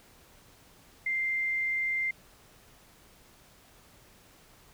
sine tone, 2093 Hz, C7, in tune, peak -27 dBFS, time 1.06-2.11 s, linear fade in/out 5 ms, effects pink hiss -58 dBFS RMS until 4.73 s

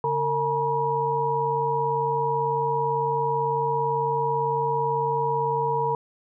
sine tone cluster, 141.1 / 457.5 / 860 / 958 Hz, C#3 / A#4 / A5 / A#5, +31 / -32 / -40 / +47 cents, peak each -32 / -26 / -32 / -24 dBFS, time 0.04-5.95 s, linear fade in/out 2 ms, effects none

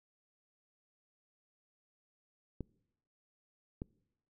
clicks, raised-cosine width 3 ms, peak -26 dBFS, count 2, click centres 2.607 / 3.819 s, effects noise-tail reverb RT60 0.9 s tail -25 dB re dry

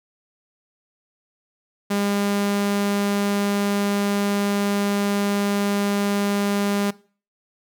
sawtooth tone, 202.1 Hz, G#3, 47 cents flat, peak -16 dBFS, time 1.9-6.91 s, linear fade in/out 10 ms, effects noise-tail reverb RT60 0.4 s tail -20 dB re dry

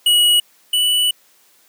square tone pair in turn, 2915 / 2963 Hz, F#7 / F#7, -26 / +2 cents, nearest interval unison, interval 28 cents, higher second, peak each -11 / -14 dBFS, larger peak first, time 0.06-0.4 / 0.73-1.11 s, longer second, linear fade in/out 5 ms, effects white hiss -54 dBFS RMS until 1.68 s + high-pass 200 Hz 12 dB/octave

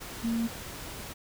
sine tone in noise, 230 Hz, A#3, 23 cents flat, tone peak -26 dBFS, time 0.23-0.48 s, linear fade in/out 20 ms, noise pink, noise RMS -41 dBFS, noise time 0-1.14 s, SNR +12 dB, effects none

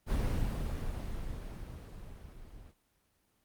brown noise with level ramp, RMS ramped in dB -29 to -52 dBFS, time 0.06-2.74 s, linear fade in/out 50 ms, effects pink hiss -74 dBFS RMS until 3.44 s + Opus 24 kbps

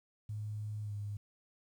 sine tone with pitch glide, 105.9 to 102.83 Hz, G#2 to G#2, +34 to -17 cents, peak -37 dBFS, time 0.29-1.17 s, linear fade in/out 5 ms, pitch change -51 cents, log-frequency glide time 0.82-0.93 s, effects 11-bit

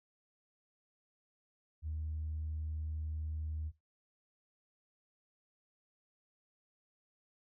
sine tone, 77.78 Hz, D#2, in tune, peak -35 dBFS, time 1.82-3.72 s, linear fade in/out 50 ms, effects noise-tail reverb RT60 0.3 s tail -23 dB re dry + tanh soft clip ceiling -32 dBFS

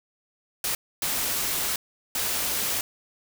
white noise bursts at uneven times, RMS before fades -27 dBFS, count 3, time 0.64-0.75 / 1.02-1.76 / 2.15-2.81 s, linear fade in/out 2 ms, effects none

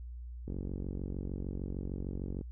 click train, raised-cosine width 3 ms, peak -26 dBFS, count 91, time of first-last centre 0.48-2.411 s, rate 46.6 Hz, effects added 60 Hz sine -41 dBFS peak until 2.51 s

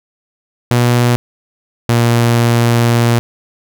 sawtooth tone pair in turn, 121 / 118.03 Hz, B2 / A#2, -35 / +22 cents, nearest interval unison, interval 43 cents, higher first, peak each -5 dBFS, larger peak neither, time 0.71-1.16 / 1.89-3.19 s, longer second, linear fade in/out 0 ms, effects none

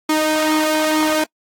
sawtooth tone with flanger, 310 Hz, D#4, 6 cents flat, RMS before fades -17 dBFS, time 0.09-1.24 s, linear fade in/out 5 ms, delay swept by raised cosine 0.89 to 1.99 ms, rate 2.2 Hz, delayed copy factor +0.55, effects noise-tail reverb RT60 0.1 s tail -26 dB re dry + AAC 64 kbps

